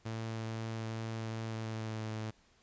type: tone with pitch glide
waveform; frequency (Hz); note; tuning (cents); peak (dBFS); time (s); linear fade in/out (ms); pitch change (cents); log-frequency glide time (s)
sawtooth; 112.2 to 109.38; A2 to A2; +34 to -10; -33; 0.05-2.31; 10; -44; 1.41-2.11
effects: pink hiss -67 dBFS RMS until 2.62 s + resampled to 16000 Hz